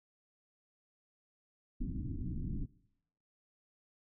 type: low-pass noise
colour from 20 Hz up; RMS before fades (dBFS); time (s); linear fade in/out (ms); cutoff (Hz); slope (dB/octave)
pink; -38; 1.8-2.66; 10; 300; 48
effects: noise-tail reverb RT60 0.8 s tail -22 dB re dry